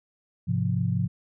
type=chord; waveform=sine; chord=F minor; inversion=first; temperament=just; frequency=104.77 / 130.96 / 174.61 Hz; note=Ab2 / C3 / F3; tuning=+16 / +2 / 0 cents; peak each=-27 dBFS; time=0.47-1.08 s; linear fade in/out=20 ms; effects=none